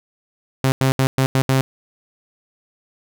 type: tone bursts at uneven times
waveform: sawtooth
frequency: 132.8 Hz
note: C3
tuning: 26 cents sharp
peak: -10 dBFS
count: 6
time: 0.64-0.72 / 0.81-0.92 / 0.99-1.07 / 1.18-1.26 / 1.35-1.42 / 1.49-1.61 s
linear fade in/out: 0 ms
effects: none